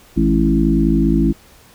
harmonic tone with a mistuned harmonic, 55 Hz, A1, in tune, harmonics 1 / 3 / 4 / 5 / 6, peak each -18 / -18 / -18 / -18 / -18 dBFS, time 0.16-1.33 s, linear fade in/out 20 ms, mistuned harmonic 4, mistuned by -33 cents, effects pink hiss -47 dBFS RMS until 1.74 s

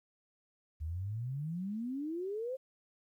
sine exponential sweep, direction up, 74.1 to 538 Hz, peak -35 dBFS, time 0.8-2.57 s, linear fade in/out 20 ms, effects 12-bit

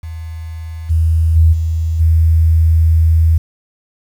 sine tone with level steps, 81 Hz, E2, 30 cents flat, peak -23 / -9 / -5 / -13 / -7 dBFS, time 0.03-3.38 s, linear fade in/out 5 ms, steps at 0.89 / 1.35 / 1.52 / 1.99 s, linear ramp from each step 20 ms, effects 7-bit

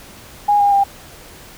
sine tone with pitch steps, 823 / 809.8 / 796.8 Hz, G#5 / G#5 / G5, -16 / -44 / +28 cents, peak -10 dBFS, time 0.48-0.84 s, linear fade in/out 10 ms, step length 120 ms, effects pink hiss -40 dBFS RMS until 1.57 s

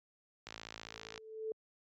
click train, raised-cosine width 0.2 ms, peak -27 dBFS, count 40, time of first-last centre 0.47-1.178 s, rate 55.1 Hz
sine tone with exponential growth, 439 Hz, A4, 4 cents flat, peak -34 dBFS, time 0.87-1.52 s, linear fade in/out 2 ms, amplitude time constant 140 ms
effects high-pass 60 Hz 12 dB/octave + resampled to 16000 Hz

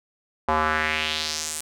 square tone with band-pass filter sweep, 77.78 Hz, D#2, in tune, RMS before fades -25 dBFS, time 0.48-1.61 s, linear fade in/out 5 ms, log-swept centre 900 to 9300 Hz, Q 2.4, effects none

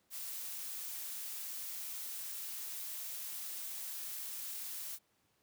blue noise, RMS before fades -43 dBFS, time 0.1-4.99 s, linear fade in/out 50 ms, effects pink hiss -75 dBFS RMS until 5.42 s + high-pass 100 Hz 12 dB/octave

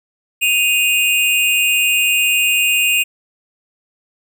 square tone pair together, 2502 / 2794 Hz, D#7 / F7, +9 / 0 cents, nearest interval major second, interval 191 cents, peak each -16 dBFS, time 0.41-3.04 s, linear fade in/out 20 ms, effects none

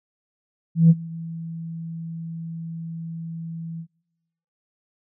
sine tone with ADSR envelope, 164.81 Hz, E3, in tune, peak -7 dBFS, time 0.75-3.87 s, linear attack 150 ms, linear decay 37 ms, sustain -23 dB, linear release 73 ms, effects noise-tail reverb RT60 0.9 s tail -23 dB re dry + tanh soft clip ceiling -5 dBFS

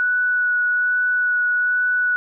sine tone with vibrato, 1474 Hz, F#6, 7 cents flat, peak -16 dBFS, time 0-2.16 s, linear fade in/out 0 ms, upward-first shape sine, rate 1.2 Hz, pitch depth 10 cents each way, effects none

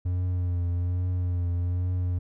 triangle tone with vibrato, 88.9 Hz, F2, 31 cents sharp, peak -22 dBFS, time 0.05-2.19 s, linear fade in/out 10 ms, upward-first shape triangle, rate 1.2 Hz, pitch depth 39 cents each way, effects none

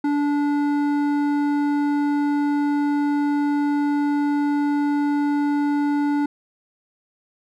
triangle tone with hard clipping, 290 Hz, D4, 22 cents flat, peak -20 dBFS, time 0.04-6.26 s, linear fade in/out 5 ms, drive 14 dB, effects none

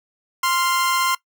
sawtooth tone pair together, 1046.1 / 1390 Hz, C6 / F6, -1 / -9 cents, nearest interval perfect fourth, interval 492 cents, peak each -15 / -21 dBFS, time 0.43-1.15 s, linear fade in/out 5 ms, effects noise-tail reverb RT60 0.1 s tail -19 dB re dry

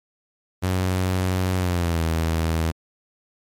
sawtooth tone with pitch glide, 92.5 to 81.46 Hz, F#2 to E2, 0 to -20 cents, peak -16 dBFS, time 0.62-2.72 s, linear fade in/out 20 ms, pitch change -220 cents, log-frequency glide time 1.57-2.03 s, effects MP3 64 kbps

